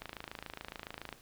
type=click train; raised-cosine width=0.3 ms; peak=-25 dBFS; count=31; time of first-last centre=0.02-1.127 s; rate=27.1 Hz; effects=pink hiss -59 dBFS RMS until 1.21 s